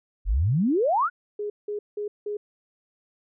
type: exponential sweep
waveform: sine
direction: up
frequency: 40.93 to 1524 Hz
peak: -19 dBFS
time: 0.25-1.1 s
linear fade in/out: 50 ms
type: tone bursts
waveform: sine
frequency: 415.3 Hz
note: G#4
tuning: in tune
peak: -27 dBFS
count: 4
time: 1.39-2.37 s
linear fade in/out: 5 ms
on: 110 ms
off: 180 ms
effects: none